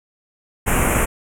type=band-stop noise; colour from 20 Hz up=pink; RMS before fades=-17 dBFS; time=0.66-1.06 s; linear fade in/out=20 ms; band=2700 to 7100 Hz; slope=48 dB/octave; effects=low-pass 12000 Hz 12 dB/octave